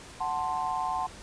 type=chord; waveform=sine; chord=F# diminished; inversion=none; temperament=equal with one note detuned; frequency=740 / 882.5 / 1046.5 Hz; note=F#5 / A5 / C6; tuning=0 / +5 / 0 cents; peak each=-32 dBFS; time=0.2-1.07 s; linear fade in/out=10 ms; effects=pink hiss -47 dBFS RMS until 1.22 s + resampled to 22050 Hz